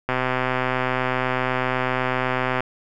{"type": "click train", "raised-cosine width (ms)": 0.5, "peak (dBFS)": -7, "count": 323, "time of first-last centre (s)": [0.09, 2.606], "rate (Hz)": 128, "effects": []}